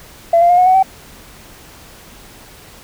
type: tone with pitch steps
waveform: sine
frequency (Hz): 676 / 693 / 710.4 / 728.3 / 746.6 / 765.4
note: E5 / F5 / F5 / F#5 / F#5 / G5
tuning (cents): +43 / -14 / +29 / -28 / +15 / -42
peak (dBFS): -6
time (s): 0.33-0.828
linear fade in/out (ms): 5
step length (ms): 83
effects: tanh soft clip ceiling -2 dBFS + pink hiss -40 dBFS RMS until 2.83 s